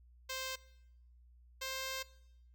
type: tone pair in turn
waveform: 5% pulse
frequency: 523.3 / 526.6 Hz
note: C5 / C5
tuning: 0 / +11 cents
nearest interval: unison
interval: 11 cents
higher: second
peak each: -27 dBFS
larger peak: neither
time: 0.29-0.56 / 1.61-2.03 s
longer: second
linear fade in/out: 10 ms
effects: noise-tail reverb RT60 0.8 s tail -20 dB re dry + added 60 Hz sine -59 dBFS peak until 2.54 s